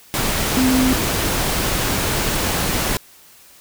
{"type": "tone in noise", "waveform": "sine", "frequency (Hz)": 258, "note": "C4", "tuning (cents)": -24, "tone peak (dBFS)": -14, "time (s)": [0.57, 0.93], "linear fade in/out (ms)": 0, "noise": "pink", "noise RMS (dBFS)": -20, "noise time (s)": [0.14, 2.97], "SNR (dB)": 3, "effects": ["white hiss -47 dBFS RMS until 3.6 s"]}